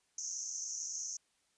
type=band-pass noise; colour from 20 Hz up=white; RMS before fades=-41 dBFS; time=0.18-1.17 s; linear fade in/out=5 ms; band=5800 to 6600 Hz; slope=96 dB/octave; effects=white hiss -75 dBFS RMS until 1.57 s + resampled to 22050 Hz